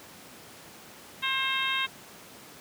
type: harmonic tone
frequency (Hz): 532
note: C5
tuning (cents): +29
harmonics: 2 / 3 / 4 / 5 / 6 / 7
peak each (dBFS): -33 / -33 / -33 / -33 / -33 / -33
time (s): 1.22-1.87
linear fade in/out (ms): 20
effects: pink hiss -48 dBFS RMS until 2.6 s + high-pass 150 Hz 12 dB/octave